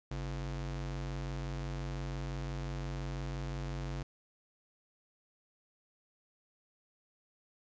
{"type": "ring-modulated tone", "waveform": "square", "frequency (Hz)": 95.3, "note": "G2", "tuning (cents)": -48, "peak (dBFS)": -34, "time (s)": [0.11, 4.03], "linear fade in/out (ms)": 5, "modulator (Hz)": 42.9, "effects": ["resampled to 16000 Hz", "12-bit"]}